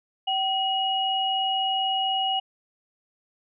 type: tone pair together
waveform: sine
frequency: 767.1 / 2896 Hz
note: G5 / F#7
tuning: -38 / -38 cents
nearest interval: octave + major seventh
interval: 2300 cents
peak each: -25 dBFS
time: 0.27-2.4 s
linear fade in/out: 10 ms
effects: none